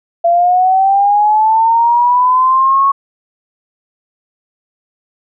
sine linear sweep, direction up, 677 to 1108.7 Hz, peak -7 dBFS, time 0.24-2.92 s, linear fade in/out 10 ms, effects none

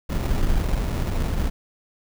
brown noise with sample-and-hold, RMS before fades -22 dBFS, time 0.09-1.5 s, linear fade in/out 10 ms, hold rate 1575 Hz, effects none

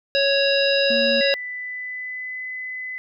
harmonic tone, 554.4 Hz, C#5, in tune, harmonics 1 / 3 / 5 / 7 / 9, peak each -19 / -25 / -24 / -24 / -26 dBFS, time 0.15-1.34 s, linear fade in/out 0 ms
triangle tone, 233.1 Hz, A#3, in tune, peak -24 dBFS, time 0.9-1.21 s, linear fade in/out 5 ms
sine tone with pitch glide, 1989 to 2016 Hz, B6 to B6, +12 to +35 cents, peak -28 dBFS, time 1.21-2.98 s, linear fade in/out 0 ms, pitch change +23 cents, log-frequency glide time 1.44-2.45 s
effects none

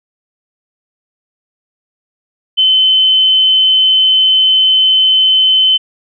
sine tone, 3057 Hz, G7, 44 cents flat, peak -6 dBFS, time 2.57-5.78 s, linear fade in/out 20 ms, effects none

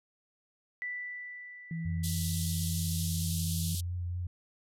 sine tone with exponential decay, 1975.5 Hz, B6, in tune, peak -33 dBFS, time 0.82-3.31 s, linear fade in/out 0 ms, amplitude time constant 540 ms
sine tone, 164.81 Hz, E3, in tune, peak -33 dBFS, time 1.71-3.75 s, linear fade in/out 2 ms
sine tone with vibrato, 88.3 Hz, F2, 20 cents sharp, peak -32 dBFS, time 1.85-4.27 s, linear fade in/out 5 ms, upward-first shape sine, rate 4.4 Hz, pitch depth 19 cents each way
white band-pass noise, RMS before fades -39 dBFS, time 2.03-3.81 s, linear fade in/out 10 ms, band 3100 to 13000 Hz, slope 48 dB/octave
effects none

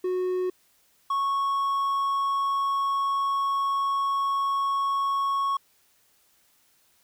triangle tone pair in turn, 366.5 / 1104.6 Hz, F#4 / C#6, -16 / -6 cents, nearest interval octave + perfect fifth, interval 1910 cents, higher second, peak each -22 / -21 dBFS, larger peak second, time 0.04-0.5 / 1.1-5.57 s, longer second, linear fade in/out 5 ms, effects white hiss -64 dBFS RMS until 7.03 s

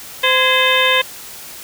harmonic tone with a mistuned harmonic, 516 Hz, C5, 24 cents flat, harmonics 1 / 2 / 3 / 4 / 5 / 6 / 7, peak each -19 / -19 / -19 / -19 / -19 / -19 / -19 dBFS, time 0.23-1.02 s, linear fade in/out 10 ms, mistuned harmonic 3, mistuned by +120 cents, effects white hiss -34 dBFS RMS until 1.63 s

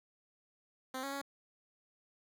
10% pulse tone with pitch steps, 260.1 / 275.7 / 278.5 Hz, C4 / C#4 / C#4, -10 / -9 / +8 cents, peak -30 dBFS, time 0.94-1.216 s, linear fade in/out 5 ms, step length 92 ms, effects none

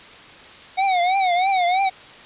square tone with vibrato, 740 Hz, F#5, in tune, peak -17 dBFS, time 0.77-1.9 s, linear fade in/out 20 ms, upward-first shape triangle, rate 3.1 Hz, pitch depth 130 cents each way, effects white hiss -42 dBFS RMS until 2.25 s + resampled to 8000 Hz

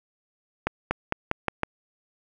accelerating click train, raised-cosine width 0.5 ms, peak -8 dBFS, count 6, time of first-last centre 0.67-1.633 s, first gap 240 ms, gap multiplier 0.89, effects 8-bit

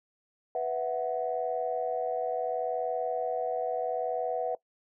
sine chord, B suspended fourth, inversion none, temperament equal, 493.9 / 659.3 / 740 Hz, B4 / E5 / F#5, 0 / 0 / 0 cents, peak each -32 dBFS, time 0.55-4.55 s, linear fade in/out 2 ms, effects noise-tail reverb RT60 0.1 s tail -21 dB re dry + tanh soft clip ceiling -18 dBFS

